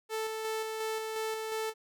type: tone with tremolo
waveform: sawtooth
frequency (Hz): 440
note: A4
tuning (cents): 0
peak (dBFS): -28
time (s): 0.09-1.74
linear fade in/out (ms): 50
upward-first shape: square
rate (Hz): 2.8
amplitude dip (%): 30
effects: none